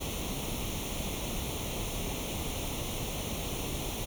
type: noise with comb filter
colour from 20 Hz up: pink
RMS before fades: -35 dBFS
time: 0-4.06 s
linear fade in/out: 20 ms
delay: 0.31 ms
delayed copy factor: +0.75
effects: none